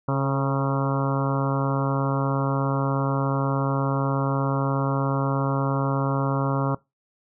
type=harmonic tone with a mistuned harmonic; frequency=136.7 Hz; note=C#3; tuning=24 cents flat; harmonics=1 / 2 / 3 / 4 / 5 / 6 / 7 / 8 / 9 / 10; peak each=-23 / -28 / -33 / -30 / -36 / -37 / -32 / -34 / -35 / -36 dBFS; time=0.08-6.75 s; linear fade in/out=5 ms; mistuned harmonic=3; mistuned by=+35 cents; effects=noise-tail reverb RT60 0.2 s tail -21 dB re dry